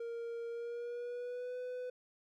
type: tone with pitch glide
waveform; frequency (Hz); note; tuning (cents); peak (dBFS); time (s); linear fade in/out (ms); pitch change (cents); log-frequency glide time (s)
triangle; 466.2 to 499.7; A#4 to B4; 0 to +20; -37; 0-1.9; 5; +120; 0.49-1.57
effects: none